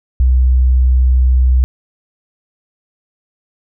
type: tone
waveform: sine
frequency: 63.4 Hz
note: B1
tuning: 46 cents sharp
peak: -7 dBFS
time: 0.2-1.64 s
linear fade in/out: 0 ms
effects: none